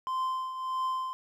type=tone with tremolo; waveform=triangle; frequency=1038 Hz; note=C6; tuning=14 cents flat; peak=-25 dBFS; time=0.07-1.13 s; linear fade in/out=0 ms; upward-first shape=triangle; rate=1.6 Hz; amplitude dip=65%; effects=none